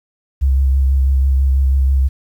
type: tone with vibrato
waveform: sine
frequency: 67.1 Hz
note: C2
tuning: 44 cents sharp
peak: -10 dBFS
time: 0.41-2.09 s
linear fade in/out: 20 ms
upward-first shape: sine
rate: 6.1 Hz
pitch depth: 28 cents each way
effects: 8-bit